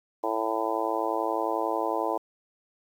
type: harmonic tone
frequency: 111.2 Hz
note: A2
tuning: 19 cents sharp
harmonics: 3 / 4 / 5 / 6 / 7 / 8 / 9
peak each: -33 / -33 / -33 / -33 / -33 / -33 / -33 dBFS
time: 0.23-2.18 s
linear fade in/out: 10 ms
effects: 9-bit